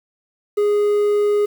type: tone with quantisation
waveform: triangle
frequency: 414 Hz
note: G#4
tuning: 5 cents flat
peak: -12 dBFS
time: 0.57-1.46 s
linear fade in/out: 10 ms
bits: 7
effects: none